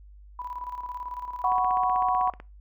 sine tone with tremolo, 987.8 Hz, B5, in tune, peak -31 dBFS, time 0.39-1.58 s, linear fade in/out 2 ms, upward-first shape square, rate 18 Hz, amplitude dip 60%
sine chord, F# suspended fourth, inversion none, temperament equal, 740 / 987.8 / 1108.7 Hz, F#5 / B5 / C#6, 0 / 0 / 0 cents, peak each -24 / -27 / -27 dBFS, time 1.44-2.3 s, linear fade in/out 2 ms
click train, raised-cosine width 0.5 ms, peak -26 dBFS, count 15, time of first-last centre 1.52-2.401 s, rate 15.9 Hz
effects noise-tail reverb RT60 0.3 s tail -23 dB re dry + added 50 Hz sine -46 dBFS peak until 2.6 s

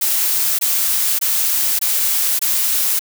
blue noise bursts, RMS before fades -17 dBFS, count 5, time 0.01-2.994 s, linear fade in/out 10 ms, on 580 ms, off 21 ms, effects none

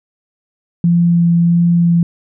sine tone with vibrato, 171 Hz, F3, 36 cents flat, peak -8 dBFS, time 0.84-2.03 s, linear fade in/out 2 ms, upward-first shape sine, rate 1.5 Hz, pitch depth 9 cents each way, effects none

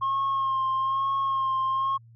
sine tone with vibrato, 1073 Hz, C6, 43 cents sharp, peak -21 dBFS, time 0.01-1.98 s, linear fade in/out 20 ms, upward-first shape sine, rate 1.1 Hz, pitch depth 28 cents each way, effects tanh soft clip ceiling -21 dBFS + added 115 Hz sine -49 dBFS peak until 2.15 s

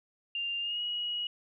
sine tone with pitch glide, 2794 to 2903 Hz, F7 to F#7, 0 to -34 cents, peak -31 dBFS, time 0.35-1.27 s, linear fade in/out 2 ms, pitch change +66 cents, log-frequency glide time 0.6-0.81 s, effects none

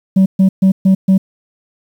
sine tone bursts, 190.7 Hz, G3, 47 cents flat, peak -3 dBFS, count 5, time 0.16-1.18 s, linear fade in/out 10 ms, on 100 ms, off 130 ms, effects tanh soft clip ceiling -5 dBFS + 7-bit

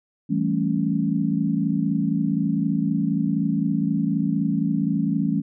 sine chord, A dominant seventh, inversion second, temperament equal, 164.81 / 196 / 220 / 277.2 Hz, E3 / G3 / A3 / C#4, 0 / 0 / 0 / 0 cents, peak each -25 dBFS, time 0.29-5.42 s, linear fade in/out 20 ms, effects none

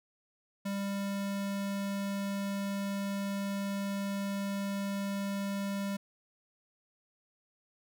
square tone, 198.6 Hz, G3, 23 cents sharp, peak -33 dBFS, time 0.65-5.97 s, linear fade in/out 10 ms, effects none

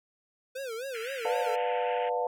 square tone with vibrato, 493.9 Hz, B4, in tune, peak -35 dBFS, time 0.55-1.56 s, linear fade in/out 10 ms, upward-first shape sine, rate 3.9 Hz, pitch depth 190 cents each way
white band-pass noise, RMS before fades -42 dBFS, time 0.93-2.1 s, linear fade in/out 20 ms, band 1400 to 3000 Hz, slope 96 dB/octave
sine chord, B half-diminished seventh, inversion none, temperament just, 493.9 / 592.7 / 711.2 / 889 Hz, B4 / D5 / F5 / A5, 0 / +16 / +31 / +18 cents, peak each -30 / -36 / -32 / -33 dBFS, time 1.25-2.27 s, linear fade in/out 2 ms
effects none

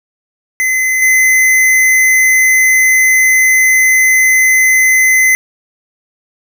square tone with level steps, 2042 Hz, C7, 43 cents flat, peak -11 / -7 dBFS, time 0.6-5.35 s, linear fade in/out 0 ms, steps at 1.02 s, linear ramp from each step 2 ms, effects none

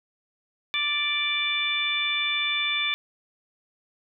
harmonic tone, 587.3 Hz, D5, in tune, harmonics 2 / 3 / 4 / 5 / 6, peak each -35 / -35 / -26 / -36 / -27 dBFS, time 0.74-2.94 s, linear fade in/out 0 ms, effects none

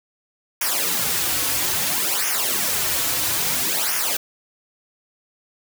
white noise with flanger, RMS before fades -22 dBFS, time 0.61-4.17 s, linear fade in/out 5 ms, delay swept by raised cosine 0.24 to 5.04 ms, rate 0.6 Hz, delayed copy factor -0.8, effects none

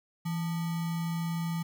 sine tone with sample-and-hold, 166.4 Hz, E3, 17 cents sharp, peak -29 dBFS, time 0.25-1.63 s, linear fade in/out 10 ms, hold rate 1050 Hz, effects none

